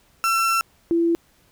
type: tone pair in turn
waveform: 35% pulse / sine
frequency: 1346 / 336.5 Hz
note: E6 / E4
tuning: +36 / +36 cents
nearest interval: 2 octaves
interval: 2400 cents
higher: first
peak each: -16 dBFS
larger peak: neither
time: 0.24-0.61 / 0.91-1.15 s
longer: first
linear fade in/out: 0 ms
effects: pink hiss -59 dBFS RMS until 1.51 s